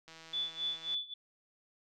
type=click train; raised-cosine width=0.2 ms; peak=-35 dBFS; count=141; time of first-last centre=0.08-0.944 s; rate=162 Hz
type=tone with tremolo; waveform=sine; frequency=3467 Hz; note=A7; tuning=26 cents flat; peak=-31 dBFS; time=0.33-1.14 s; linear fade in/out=5 ms; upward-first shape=sine; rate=3.7 Hz; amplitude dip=90%
effects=none